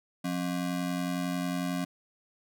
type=ring-modulated tone; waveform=square; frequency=222 Hz; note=A3; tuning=16 cents sharp; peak=-27 dBFS; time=0.24-1.85 s; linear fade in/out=10 ms; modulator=45.5 Hz; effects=none